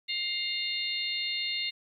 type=harmonic tone with a mistuned harmonic; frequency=704 Hz; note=F5; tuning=14 cents sharp; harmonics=3 / 4 / 5 / 6; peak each=-35 / -35 / -35 / -35 dBFS; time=0.08-1.71 s; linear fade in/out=20 ms; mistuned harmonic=5; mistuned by=+63 cents; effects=11-bit